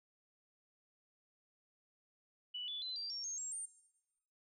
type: tone with pitch steps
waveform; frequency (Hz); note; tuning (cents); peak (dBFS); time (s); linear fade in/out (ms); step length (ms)
sine; 2960 / 3460 / 4043 / 4726 / 5524 / 6456 / 7545 / 8819; F#7 / A7 / B7 / D8 / F8 / G#8 / A#8 / C#9; 0 / -30 / +40 / +10 / -20 / -50 / +20 / -10; -40; 2.54-3.66; 10; 140
effects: noise-tail reverb RT60 1.0 s tail -19 dB re dry